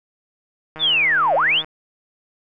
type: click train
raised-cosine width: 0.5 ms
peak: -20 dBFS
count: 140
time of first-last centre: 0.76-1.645 s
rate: 157 Hz
type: linear two-way sweep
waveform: sine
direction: down then up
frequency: 3640 to 515 to 3640 Hz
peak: -14 dBFS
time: 0.79-1.63 s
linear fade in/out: 50 ms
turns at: 1.35 s
effects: none